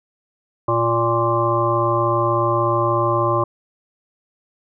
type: harmonic tone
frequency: 116.54 Hz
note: A#2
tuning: in tune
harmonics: 1 / 3 / 5 / 7 / 9 / 10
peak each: -23 / -22 / -22 / -28 / -20 / -25 dBFS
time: 0.68-3.44 s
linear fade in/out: 5 ms
effects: none